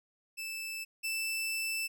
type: tone pair in turn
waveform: sawtooth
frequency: 2637 / 2648 Hz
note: E7 / E7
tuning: 0 / +7 cents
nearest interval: unison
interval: 7 cents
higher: second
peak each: -34 / -29 dBFS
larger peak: second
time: 0.37-0.85 / 1.03-1.88 s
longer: second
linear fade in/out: 20 ms
effects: none